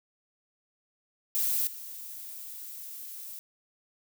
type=noise with level steps; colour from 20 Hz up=violet; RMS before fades=-28 / -42 dBFS; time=1.35-3.39 s; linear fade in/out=0 ms; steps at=1.67 s; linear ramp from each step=2 ms; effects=none